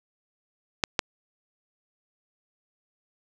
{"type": "clicks", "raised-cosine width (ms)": 0.2, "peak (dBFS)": -4, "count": 2, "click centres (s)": [0.838, 0.992], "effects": []}